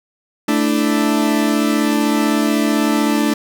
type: chord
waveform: 40% pulse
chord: A suspended fourth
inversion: none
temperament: equal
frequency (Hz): 220 / 293.7 / 329.6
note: A3 / D4 / E4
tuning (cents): 0 / 0 / 0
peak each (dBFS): -17 / -16 / -21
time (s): 0.48-3.34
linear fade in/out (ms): 5
effects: none